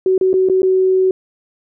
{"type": "tone with dropouts", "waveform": "sine", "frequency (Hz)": 375.4, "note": "F#4", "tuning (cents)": 25, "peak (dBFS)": -10, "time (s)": [0.06, 1.11], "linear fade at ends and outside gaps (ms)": 2, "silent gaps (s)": [[0.179, 0.211], [0.331, 0.339], [0.488, 0.497], [0.62, 0.63]], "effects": []}